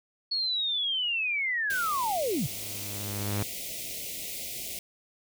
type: linear sweep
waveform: sine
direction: down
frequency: 4391 to 100.6 Hz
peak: -26 dBFS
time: 0.31-2.47 s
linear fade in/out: 10 ms
type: band-stop noise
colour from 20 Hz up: white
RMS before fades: -37 dBFS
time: 1.7-4.79 s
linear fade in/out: 2 ms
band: 720 to 2000 Hz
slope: 96 dB/octave
type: tone with exponential growth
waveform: sawtooth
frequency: 102 Hz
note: G#2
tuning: 31 cents flat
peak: -23 dBFS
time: 1.82-3.43 s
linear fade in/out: 0 ms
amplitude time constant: 350 ms
effects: none